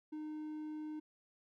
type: tone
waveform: triangle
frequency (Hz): 306.6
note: D#4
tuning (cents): -25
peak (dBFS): -39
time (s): 0.12-1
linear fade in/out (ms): 10
effects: none